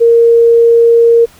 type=tone; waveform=sine; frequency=465.1 Hz; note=A#4; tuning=4 cents flat; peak=-3 dBFS; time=0-1.26 s; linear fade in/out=20 ms; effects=pink hiss -42 dBFS RMS until 1.39 s